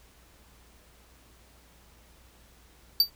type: tone with exponential decay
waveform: square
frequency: 4633 Hz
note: D8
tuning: 24 cents flat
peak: -14 dBFS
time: 3-3.1 s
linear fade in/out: 2 ms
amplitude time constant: 20 ms
effects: added 59 Hz sine -59 dBFS peak until 3.15 s + pink hiss -59 dBFS RMS until 3.15 s